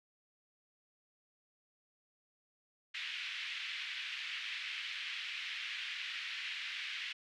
white band-pass noise, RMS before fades -42 dBFS, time 2.94-7.13 s, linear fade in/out 10 ms, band 1900 to 3200 Hz, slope 24 dB/octave, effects none

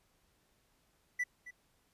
triangle tone with echo, 1975.5 Hz, B6, in tune, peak -29 dBFS, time 1.19-1.24 s, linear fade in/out 10 ms, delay 270 ms, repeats 1, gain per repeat -15 dB, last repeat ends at 1.51 s, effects pink hiss -73 dBFS RMS until 1.93 s + resampled to 32000 Hz

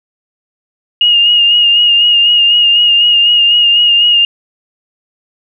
sine tone with vibrato, 2848 Hz, F7, 33 cents sharp, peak -5 dBFS, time 1.01-4.25 s, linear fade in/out 2 ms, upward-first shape sine, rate 4 Hz, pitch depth 31 cents each way, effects none

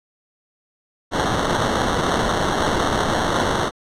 blue noise with sample-and-hold, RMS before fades -20 dBFS, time 1.11-3.71 s, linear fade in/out 50 ms, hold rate 2450 Hz, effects low-pass 7000 Hz 12 dB/octave

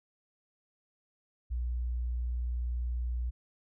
sine tone, 60.4 Hz, B1, 38 cents flat, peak -30 dBFS, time 1.5-3.31 s, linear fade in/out 20 ms, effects none

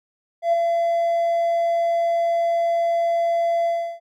triangle tone with ADSR envelope, 678 Hz, E5, 49 cents sharp, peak -10 dBFS, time 0.42-4 s, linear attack 110 ms, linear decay 8 ms, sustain -5 dB, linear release 340 ms, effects tanh soft clip ceiling -11 dBFS

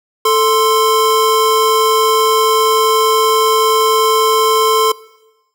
square tone pair together, 441.3 / 1046.5 Hz, A4 / C6, +5 / 0 cents, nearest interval octave + minor third, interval 1495 cents, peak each -13 dBFS, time 0.25-4.92 s, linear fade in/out 5 ms, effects noise-tail reverb RT60 1.0 s tail -21 dB re dry

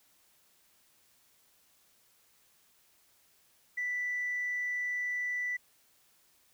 sine tone, 1975.5 Hz, B6, in tune, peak -30 dBFS, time 3.77-5.57 s, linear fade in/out 10 ms, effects tanh soft clip ceiling -27 dBFS + white hiss -67 dBFS RMS until 6.53 s

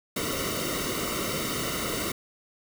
pink noise with comb filter, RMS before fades -30 dBFS, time 0.16-2.12 s, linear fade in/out 5 ms, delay 1.2 ms, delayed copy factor -0.85, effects none

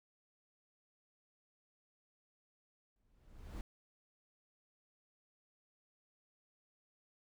brown noise with exponential growth, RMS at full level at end -41 dBFS, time 2.96-3.61 s, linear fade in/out 1 ms, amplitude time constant 140 ms, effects none

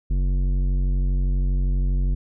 sine tone with tanh clipping, 46.25 Hz, F#1, in tune, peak -20 dBFS, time 0.1-2.15 s, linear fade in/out 10 ms, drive 12 dB, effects none

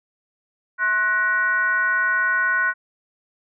sine tone with frequency modulation, 1481 Hz, F#6, 1 cent sharp, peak -17 dBFS, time 0.78-2.74 s, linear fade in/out 50 ms, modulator 412 Hz, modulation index 0.75, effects none

